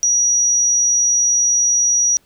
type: tone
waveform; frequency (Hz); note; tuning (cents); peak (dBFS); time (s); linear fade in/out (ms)
sine; 5790; F#8; -38; -12; 0.03-2.17; 0
effects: pink hiss -57 dBFS RMS until 2.25 s